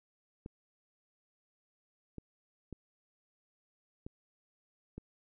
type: clicks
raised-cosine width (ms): 3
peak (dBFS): -30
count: 5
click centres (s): 0.461 / 2.183 / 2.727 / 4.065 / 4.98
effects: none